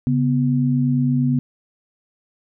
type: tone pair together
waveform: sine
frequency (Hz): 139.07 / 247.8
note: C#3 / B3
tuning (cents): +6 / +6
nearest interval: minor seventh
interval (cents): 1000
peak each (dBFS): -18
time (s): 0.07-1.39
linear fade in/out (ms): 0
effects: none